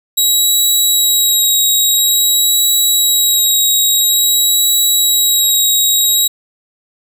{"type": "tone with vibrato", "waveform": "15% pulse", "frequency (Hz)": 3844, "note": "B7", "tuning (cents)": -48, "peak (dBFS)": -3, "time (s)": [0.17, 6.28], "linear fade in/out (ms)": 10, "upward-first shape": "sine", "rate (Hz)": 0.49, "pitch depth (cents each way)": 16, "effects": ["7-bit"]}